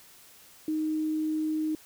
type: tone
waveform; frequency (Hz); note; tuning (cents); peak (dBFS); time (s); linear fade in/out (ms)
sine; 311.1; D#4; 0; -26; 0.68-1.75; 2
effects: white hiss -54 dBFS RMS until 1.85 s